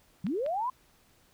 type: linear sweep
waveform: sine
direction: up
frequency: 155.56 to 1046.5 Hz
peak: -28 dBFS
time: 0.24-0.7 s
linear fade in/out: 5 ms
type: clicks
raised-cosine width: 0.3 ms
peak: -28 dBFS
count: 2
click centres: 0.267 / 0.463 s
effects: pink hiss -64 dBFS RMS until 1.33 s